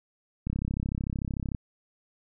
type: click train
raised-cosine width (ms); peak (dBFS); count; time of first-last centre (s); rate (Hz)
5; -18; 37; 0.47-1.548; 33.4
effects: none